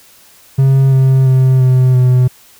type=tone with pitch steps; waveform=triangle; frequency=134.8 / 132.64 / 130.51 / 128.42 / 126.36 Hz; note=C#3 / C3 / C3 / C3 / B2; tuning=-48 / +24 / -4 / -32 / +40 cents; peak=-4 dBFS; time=0.58-2.28 s; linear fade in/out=10 ms; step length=340 ms; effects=white hiss -44 dBFS RMS until 2.59 s